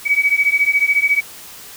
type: beating tone pair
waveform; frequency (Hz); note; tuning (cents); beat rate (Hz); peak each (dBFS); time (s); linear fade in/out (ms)
sine; 2264 / 2278; C#7 / C#7; +36 / +47; 14; -16 / -15; 0.05-1.21; 20
effects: white hiss -37 dBFS RMS until 1.76 s